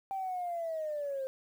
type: linear sweep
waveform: sine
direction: down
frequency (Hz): 784 to 523.3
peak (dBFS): -32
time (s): 0.11-1.27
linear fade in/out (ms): 0
effects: tanh soft clip ceiling -29 dBFS + 10-bit